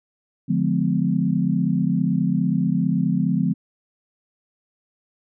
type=chord; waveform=sine; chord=D diminished seventh; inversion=none; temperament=just; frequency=146.83 / 176.2 / 211.4 / 253.7 Hz; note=D3 / F3 / Ab3 / Cb4; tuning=0 / +16 / +31 / +47 cents; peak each=-25 / -21 / -24 / -24 dBFS; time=0.48-3.54 s; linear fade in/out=20 ms; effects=none